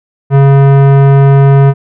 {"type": "tone with tanh clipping", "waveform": "sine", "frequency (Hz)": 138.2, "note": "C#3", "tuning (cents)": -5, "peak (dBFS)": -4, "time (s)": [0.3, 1.74], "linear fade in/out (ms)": 50, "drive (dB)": 18, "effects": []}